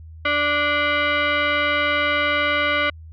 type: tone with frequency modulation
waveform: sine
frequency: 293.7 Hz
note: D4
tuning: in tune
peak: -17 dBFS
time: 0.25-2.9 s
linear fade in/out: 5 ms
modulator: 879 Hz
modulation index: 2.8
effects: added 80 Hz sine -37 dBFS peak until 3.12 s